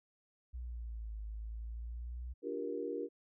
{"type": "exponential two-way sweep", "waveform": "sine", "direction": "down then up", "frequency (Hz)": [61.9, 52.8, 61.9], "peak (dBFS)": -40, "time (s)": [0.53, 2.34], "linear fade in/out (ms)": 20, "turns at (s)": 1.2}
{"type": "chord", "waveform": "sine", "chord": "G minor seventh", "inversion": "second", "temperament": "just", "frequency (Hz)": [294, 352.8, 392, 470.4], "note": ["D4", "F4", "G4", "Bb4"], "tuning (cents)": [2, 18, 0, 16], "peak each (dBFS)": [-43, -43, -42, -40], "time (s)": [2.42, 3.09], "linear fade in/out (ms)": 50}
{"effects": []}